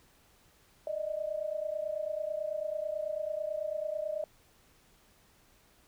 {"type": "tone pair together", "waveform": "sine", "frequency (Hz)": [599, 628.1], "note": ["D5", "D#5"], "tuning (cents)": [34, 16], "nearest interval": "minor second", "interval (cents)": 82, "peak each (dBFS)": [-35, -35], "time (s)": [0.87, 4.24], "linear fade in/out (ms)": 2, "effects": ["pink hiss -64 dBFS RMS until 5.87 s"]}